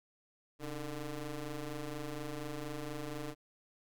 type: ring-modulated tone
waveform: 20% pulse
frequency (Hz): 146.9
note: D3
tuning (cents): +1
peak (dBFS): -31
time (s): 0.59-3.35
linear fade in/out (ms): 50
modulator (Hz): 159
effects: none